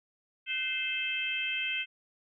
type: harmonic tone with a mistuned harmonic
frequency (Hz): 523.3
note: C5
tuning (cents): 0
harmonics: 3 / 4 / 5 / 6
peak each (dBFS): -41 / -37 / -32 / -36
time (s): 0.46-1.86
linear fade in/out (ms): 50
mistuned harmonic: 3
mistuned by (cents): -50
effects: none